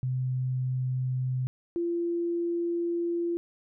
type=tone pair in turn; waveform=sine; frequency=128.3 / 342.5 Hz; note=C3 / F4; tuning=-34 / -34 cents; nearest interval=octave + perfect fourth; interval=1700 cents; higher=second; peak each=-26 / -26 dBFS; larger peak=neither; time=0.03-1.47 / 1.76-3.37 s; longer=second; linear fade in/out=0 ms; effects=none